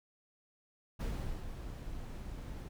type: noise with ADSR envelope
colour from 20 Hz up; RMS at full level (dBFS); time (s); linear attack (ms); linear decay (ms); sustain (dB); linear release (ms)
brown; -35; 0.99-2.69; 18; 420; -8; 15
effects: none